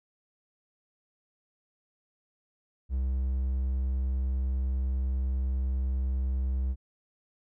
triangle tone, 65 Hz, C2, 11 cents flat, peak -24 dBFS, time 2.89-6.76 s, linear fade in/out 50 ms, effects none

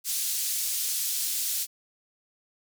white band-pass noise, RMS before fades -29 dBFS, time 0.04-1.67 s, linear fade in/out 50 ms, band 4300 to 15000 Hz, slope 12 dB/octave, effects none

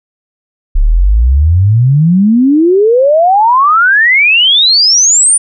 sine exponential sweep, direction up, 33 to 9510 Hz, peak -4 dBFS, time 0.75-5.38 s, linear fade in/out 10 ms, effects none

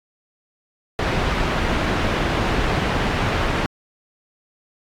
pink low-pass noise, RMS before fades -21 dBFS, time 0.99-3.66 s, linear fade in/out 0 ms, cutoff 2600 Hz, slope 12 dB/octave, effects AAC 64 kbps

